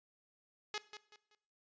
5% pulse tone with echo, 421.4 Hz, G#4, 25 cents sharp, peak -26 dBFS, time 0.74-0.78 s, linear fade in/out 2 ms, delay 190 ms, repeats 3, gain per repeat -10 dB, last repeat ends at 1.35 s, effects noise-tail reverb RT60 0.6 s tail -18 dB re dry + resampled to 16000 Hz

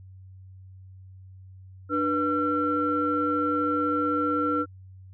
sine tone cluster, 297.4 / 487.9 / 1356 Hz, D4 / B4 / E6, +22 / -21 / +49 cents, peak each -26 / -29 / -25 dBFS, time 1.89-4.66 s, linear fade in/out 50 ms, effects tanh soft clip ceiling -13 dBFS + added 94 Hz sine -44 dBFS peak until 5.13 s

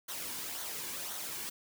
white noise with flanger, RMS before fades -40 dBFS, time 0.08-1.5 s, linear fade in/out 10 ms, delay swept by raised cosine 0.39 to 1.59 ms, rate 1.9 Hz, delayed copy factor -0.5, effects none

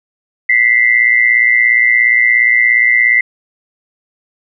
sine tone pair together, 1968.9 / 2086 Hz, B6 / C7, -6 / -6 cents, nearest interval minor second, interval 100 cents, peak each -10 dBFS, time 0.49-3.21 s, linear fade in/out 5 ms, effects none

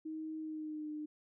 sine tone with pitch glide, 314.7 to 302.8 Hz, D#4 to D#4, +20 to -47 cents, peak -39 dBFS, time 0.05-1.06 s, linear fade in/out 10 ms, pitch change -67 cents, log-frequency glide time 0.39-0.9 s, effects none

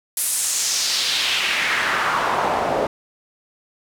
pink noise with band-pass filter sweep, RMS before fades -21 dBFS, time 0.17-2.87 s, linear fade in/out 2 ms, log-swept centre 11000 to 540 Hz, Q 2, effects none

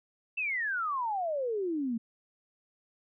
sine exponential sweep, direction down, 2705 to 220 Hz, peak -29 dBFS, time 0.37-1.98 s, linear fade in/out 10 ms, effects none

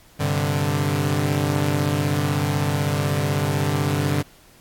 sawtooth chord, G suspended fourth, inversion none, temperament equal, 98 / 130.81 / 146.83 Hz, G2 / C3 / D3, 0 / 0 / 0 cents, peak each -21 / -22 / -18 dBFS, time 0.19-4.23 s, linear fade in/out 20 ms, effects pink hiss -52 dBFS RMS until 4.6 s + AAC 64 kbps

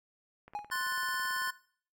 click train, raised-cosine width 0.5 ms, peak -36 dBFS, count 19, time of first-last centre 0.48-1.474 s, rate 18.1 Hz
triangle tone with exponential decay, 830 Hz, G#5, 1 cent flat, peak -29 dBFS, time 0.55-0.76 s, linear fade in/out 0 ms, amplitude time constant 45 ms
square chord, F# diminished, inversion second, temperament equal, 1046.5 / 1480 / 1760 Hz, C6 / F#6 / A6, 0 / 0 / 0 cents, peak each -37 dBFS, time 0.71-1.51 s, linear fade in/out 10 ms
effects noise-tail reverb RT60 0.5 s tail -19 dB re dry

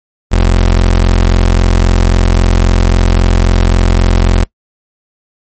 30% pulse tone, 43.73 Hz, F1, 3 cents sharp, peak -3 dBFS, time 0.31-4.45 s, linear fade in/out 20 ms, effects noise-tail reverb RT60 0.1 s tail -23 dB re dry + MP3 32 kbps

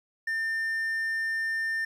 triangle tone, 1800 Hz, A6, 39 cents sharp, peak -25 dBFS, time 0.27-1.85 s, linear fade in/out 5 ms, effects 10-bit

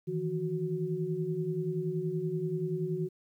sine tone cluster, 155.5 / 166 / 369.6 Hz, D#3 / E3 / F#4, -1 / +12 / -2 cents, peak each -35 / -35 / -33 dBFS, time 0.07-3.09 s, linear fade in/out 20 ms, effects 11-bit

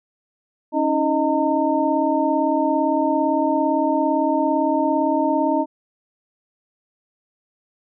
sine tone cluster, 277.4 / 315.1 / 622 / 911 Hz, C#4 / D#4 / D#5 / A#5, +1 / +22 / -1 / -40 cents, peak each -22 dBFS, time 0.72-5.66 s, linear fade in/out 50 ms, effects none

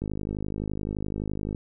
click train, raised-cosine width 3 ms, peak -18 dBFS, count 80, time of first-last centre 0.02-1.548 s, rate 51.7 Hz, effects none

